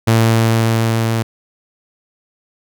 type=tone with level ramp; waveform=sawtooth; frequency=113.4 Hz; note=A#2; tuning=47 cents flat; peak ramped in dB=-5 to -11 dBFS; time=0.07-1.23 s; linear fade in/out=10 ms; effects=none